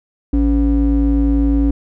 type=ring-modulated tone; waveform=triangle; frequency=113.8 Hz; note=A#2; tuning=41 cents flat; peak=-6 dBFS; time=0.33-1.71 s; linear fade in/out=5 ms; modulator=168 Hz; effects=none